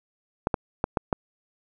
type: clicks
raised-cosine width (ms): 1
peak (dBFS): -8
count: 5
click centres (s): 0.471 / 0.542 / 0.841 / 0.972 / 1.128
effects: none